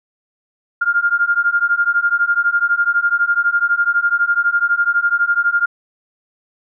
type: beating tone pair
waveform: sine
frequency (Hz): 1400 / 1412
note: F6 / F6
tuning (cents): +4 / +19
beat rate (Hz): 12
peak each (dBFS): -16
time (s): 0.81-5.66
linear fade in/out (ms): 10
effects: none